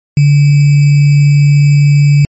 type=tone with sample-and-hold; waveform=sine; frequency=144.1 Hz; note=D3; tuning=33 cents flat; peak=-3 dBFS; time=0.17-2.25 s; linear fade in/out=2 ms; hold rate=2450 Hz; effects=MP3 32 kbps